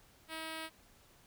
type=tone with notch filter; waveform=5% pulse; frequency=320 Hz; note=D#4; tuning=49 cents sharp; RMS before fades=-43 dBFS; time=0.28-0.7 s; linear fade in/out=50 ms; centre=6800 Hz; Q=2; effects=pink hiss -64 dBFS RMS until 1.26 s